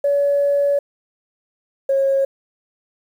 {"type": "tone pair in turn", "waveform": "sine", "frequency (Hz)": [568, 544.5], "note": ["C#5", "C#5"], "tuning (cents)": [42, -31], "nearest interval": "minor second", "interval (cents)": 73, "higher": "first", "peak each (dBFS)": -13, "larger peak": "neither", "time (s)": [[0.04, 0.79], [1.89, 2.25]], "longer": "first", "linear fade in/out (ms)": 5, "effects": ["tanh soft clip ceiling -9 dBFS", "8-bit"]}